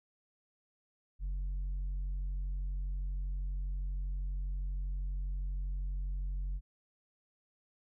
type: tone with tanh clipping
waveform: sine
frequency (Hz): 46.25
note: F#1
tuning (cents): 0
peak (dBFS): -34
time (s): 1.19-6.61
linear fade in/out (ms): 50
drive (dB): 3
effects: none